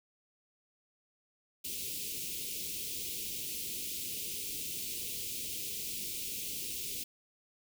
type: band-stop noise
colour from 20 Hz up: white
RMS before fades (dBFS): -39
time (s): 1.64-7.04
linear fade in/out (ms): 10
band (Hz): 480 to 2400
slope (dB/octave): 48
effects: none